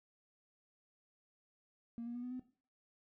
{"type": "tone with pitch steps", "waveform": "triangle", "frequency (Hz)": [233.1, 238.1, 243.3, 248.5, 253.9], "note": ["A#3", "A#3", "B3", "B3", "B3"], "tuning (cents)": [0, 37, -26, 11, 48], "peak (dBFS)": -37, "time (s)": [1.98, 2.395], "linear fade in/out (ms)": 0, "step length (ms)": 83, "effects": ["noise-tail reverb RT60 0.4 s tail -17 dB re dry", "tanh soft clip ceiling -38 dBFS"]}